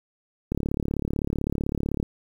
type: click train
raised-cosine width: 3 ms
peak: -13 dBFS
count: 55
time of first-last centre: 0.52-2.028 s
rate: 35.8 Hz
effects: 8-bit